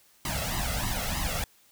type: noise with flanger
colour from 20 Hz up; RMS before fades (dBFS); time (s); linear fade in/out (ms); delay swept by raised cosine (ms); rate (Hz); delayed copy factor
pink; -30; 0.25-1.44; 2; 1 to 1.52; 3.2; +1
effects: white hiss -61 dBFS RMS until 1.71 s